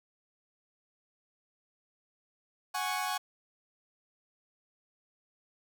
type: chord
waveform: sawtooth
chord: F# suspended second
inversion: none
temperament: equal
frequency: 740 / 830.6 / 1108.7 Hz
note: F#5 / G#5 / C#6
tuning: 0 / 0 / 0 cents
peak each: -32 dBFS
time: 2.74-3.18 s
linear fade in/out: 10 ms
effects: none